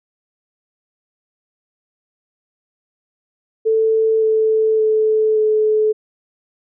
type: tone with pitch steps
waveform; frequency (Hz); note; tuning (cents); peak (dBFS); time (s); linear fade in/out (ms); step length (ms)
sine; 442.7 / 438.6 / 434.6 / 430.6; A4 / A4 / A4 / A4; +11 / -6 / -21 / -37; -12; 3.65-5.93; 20; 570
effects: none